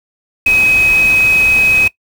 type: tone in noise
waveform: sine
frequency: 2536 Hz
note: D#7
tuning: 32 cents sharp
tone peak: -7 dBFS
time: 0.46-1.88 s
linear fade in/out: 5 ms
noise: pink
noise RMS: -24 dBFS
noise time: 0.46-1.88 s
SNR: +14 dB
effects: noise-tail reverb RT60 0.1 s tail -20 dB re dry